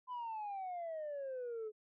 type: exponential sweep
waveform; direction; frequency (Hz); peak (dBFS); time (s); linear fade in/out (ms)
sine; down; 1019 to 422.5; -38; 0.07-1.72; 50
effects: tanh soft clip ceiling -38 dBFS